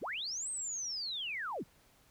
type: linear two-way sweep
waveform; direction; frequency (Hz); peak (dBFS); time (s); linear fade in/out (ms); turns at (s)
sine; up then down; 87.5 to 8420 to 87.5; -36; 0.01-1.64; 20; 0.5
effects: pink hiss -66 dBFS RMS until 2.1 s